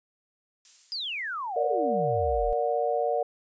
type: noise with exponential decay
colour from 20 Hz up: violet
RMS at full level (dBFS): -42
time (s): 0.65-1.99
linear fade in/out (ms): 1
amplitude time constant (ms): 290
type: exponential sweep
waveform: sine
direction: down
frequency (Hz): 5070 to 34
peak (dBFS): -30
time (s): 0.92-2.53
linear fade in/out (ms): 0
type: chord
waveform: sine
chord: Bb augmented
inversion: none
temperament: just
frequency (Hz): 466.2 / 582.7 / 728.4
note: Bb4 / D5 / F#5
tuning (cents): 0 / -14 / -27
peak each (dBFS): -28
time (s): 1.56-3.23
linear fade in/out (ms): 5
effects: resampled to 16000 Hz